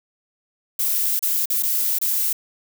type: noise with dropouts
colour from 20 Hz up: violet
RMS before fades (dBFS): -21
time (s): 0.79-2.33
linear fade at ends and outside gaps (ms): 5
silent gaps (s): 1.193-1.225 / 1.457-1.5 / 1.626-1.632 / 1.987-2.014
effects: none